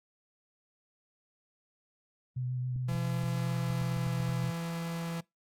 sine tone with vibrato, 126 Hz, B2, 35 cents sharp, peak -31 dBFS, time 2.36-4.51 s, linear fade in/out 10 ms, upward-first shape triangle, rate 7.3 Hz, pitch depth 23 cents each way
clicks, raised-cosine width 5 ms, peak -32 dBFS, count 11, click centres 2.761 / 2.919 / 2.952 / 3.239 / 3.704 / 3.815 / 3.969 / 4.067 / 4.203 / 4.292 / 4.441 s
45% pulse tone with pitch glide, 169.3 to 167.45 Hz, E3 to E3, +46 to +27 cents, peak -34 dBFS, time 2.88-5.21 s, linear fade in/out 10 ms, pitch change -19 cents, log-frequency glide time 3.36-4.19 s
effects noise-tail reverb RT60 0.2 s tail -23 dB re dry + AAC 48 kbps

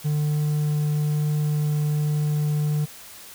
triangle tone, 149.9 Hz, D3, 36 cents sharp, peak -18 dBFS, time 0.04-2.86 s, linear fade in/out 20 ms, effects white hiss -43 dBFS RMS until 3.34 s

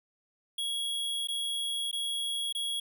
square tone with dropouts, 3322 Hz, G#7, in tune, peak -31 dBFS, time 0.58-2.8 s, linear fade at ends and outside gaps 5 ms, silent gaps 1.273-1.285 / 1.914-1.928 / 2.526-2.549 s, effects none

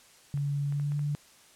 sine tone with pitch glide, 142.6 to 146.19 Hz, C#3 to D3, +49 to -8 cents, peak -27 dBFS, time 0.34-1.15 s, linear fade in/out 0 ms, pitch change +43 cents, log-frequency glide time 0.66-0.97 s
clicks, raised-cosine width 0.5 ms, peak -35 dBFS, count 5, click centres 0.375 / 0.724 / 0.798 / 0.92 / 0.993 s
effects white hiss -57 dBFS RMS until 1.55 s + low-pass 10000 Hz 12 dB/octave

